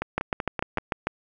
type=two click trains; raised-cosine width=0.5 ms; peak=-9 / -12 dBFS; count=7 / 5; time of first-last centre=0.18-1.07 / 0.02-0.783 s; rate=6.74 / 5.24 Hz; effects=none

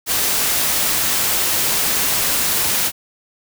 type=noise; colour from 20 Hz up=white; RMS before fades=-18 dBFS; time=0.06-2.92 s; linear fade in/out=50 ms; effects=none

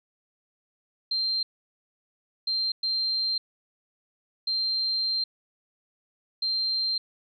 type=tone bursts at uneven times; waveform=sine; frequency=4159 Hz; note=C8; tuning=11 cents flat; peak=-24 dBFS; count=5; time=1.11-1.43 / 2.47-2.72 / 2.83-3.38 / 4.47-5.24 / 6.42-6.98 s; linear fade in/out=5 ms; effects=none

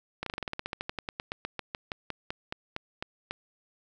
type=slowing click train; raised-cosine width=0.3 ms; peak=-17 dBFS; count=27; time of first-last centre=0.23-3.31 s; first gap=33 ms; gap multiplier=1.09; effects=none

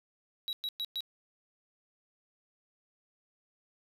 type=tone bursts; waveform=triangle; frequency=3876 Hz; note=B7; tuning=33 cents flat; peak=-31 dBFS; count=4; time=0.48-1.006 s; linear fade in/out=0 ms; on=49 ms; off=110 ms; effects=none

